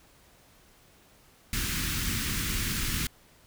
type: band-stop noise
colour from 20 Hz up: pink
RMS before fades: -30 dBFS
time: 1.53-3.07 s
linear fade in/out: 2 ms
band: 300 to 1400 Hz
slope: 24 dB/octave
effects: pink hiss -59 dBFS RMS until 3.46 s